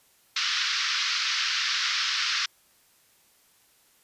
white band-pass noise, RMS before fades -27 dBFS, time 0.36-2.46 s, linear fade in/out 5 ms, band 1200 to 5500 Hz, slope 48 dB/octave, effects white hiss -62 dBFS RMS until 4.03 s + resampled to 32000 Hz

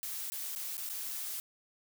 blue noise with dropouts, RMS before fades -39 dBFS, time 0.03-1.4 s, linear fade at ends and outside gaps 0 ms, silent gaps 0.3-0.32 / 0.551-0.56 / 0.769-0.779 / 0.89-0.898 s, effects none

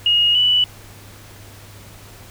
sine tone pair in turn, 2870 / 2963 Hz, F7 / F#7, +47 / +2 cents, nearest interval minor second, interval 55 cents, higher second, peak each -12 dBFS, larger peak neither, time 0.06-0.35 / 0.35-0.64 s, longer neither, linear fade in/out 2 ms, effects added 101 Hz sine -42 dBFS peak until 2.3 s + pink hiss -43 dBFS RMS until 2.3 s

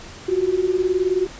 sine beating tone pair, 356.3 / 375.3 Hz, F4 / F#4, +35 / +25 cents, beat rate 19 Hz, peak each -21 / -19 dBFS, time 0.28-1.27 s, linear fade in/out 10 ms, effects pink hiss -39 dBFS RMS until 1.39 s + resampled to 16000 Hz

